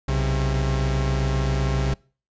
45% pulse tone pair together, 63.5 / 134.55 Hz, B1 / C3, +49 / +49 cents, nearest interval octave + minor second, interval 1300 cents, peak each -23 dBFS, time 0.08-1.94 s, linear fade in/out 5 ms, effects noise-tail reverb RT60 0.4 s tail -25 dB re dry + resampled to 16000 Hz

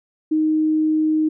sine tone, 311.3 Hz, D#4, 1 cent sharp, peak -15 dBFS, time 0.31-1.29 s, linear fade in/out 10 ms, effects none

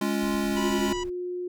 square chord, Db major, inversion second, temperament equal with one note detuned, 207.7 / 277.2 / 347.2 Hz, Ab3 / Db4 / F4, 0 / 0 / -10 cents, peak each -28 / -30 / -31 dBFS, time 0.01-0.93 s, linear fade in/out 5 ms
brown noise, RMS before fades -43 dBFS, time 0.21-1.1 s, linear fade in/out 10 ms
harmonic tone, 980 Hz, B5, 14 cents flat, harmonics 1 / 2 / 3 / 4 / 5 / 6 / 7 / 8, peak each -34 / -41 / -38 / -51 / -48 / -47 / -44 / -51 dBFS, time 0.56-1.04 s, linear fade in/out 10 ms
sine tone, 358.3 Hz, F4, 44 cents sharp, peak -29 dBFS, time 0.58-1.48 s, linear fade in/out 5 ms
effects none

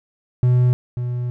triangle tone pair in turn, 124.3 / 122.66 Hz, B2 / B2, +12 / -11 cents, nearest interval unison, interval 23 cents, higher first, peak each -10 / -19 dBFS, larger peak first, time 0.43-0.73 / 0.97-1.3 s, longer second, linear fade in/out 0 ms, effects none

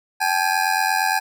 25% pulse ring-modulated tone, 817 Hz, G#5, 29 cents flat, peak -11 dBFS, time 0.2-1.2 s, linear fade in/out 20 ms, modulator 44.3 Hz, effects none

